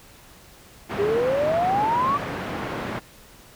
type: band-pass noise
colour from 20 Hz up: pink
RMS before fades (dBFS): -30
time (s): 0.89-3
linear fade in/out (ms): 20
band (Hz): 130 to 1900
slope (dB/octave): 12
type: exponential sweep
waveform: sine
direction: up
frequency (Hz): 392 to 1174.7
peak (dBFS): -19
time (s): 0.98-2.18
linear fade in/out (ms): 20
effects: pink hiss -49 dBFS RMS until 3.55 s